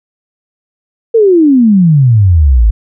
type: exponential sweep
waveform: sine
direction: down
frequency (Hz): 470.8 to 50.6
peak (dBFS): -3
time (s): 1.14-2.71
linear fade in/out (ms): 10
effects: none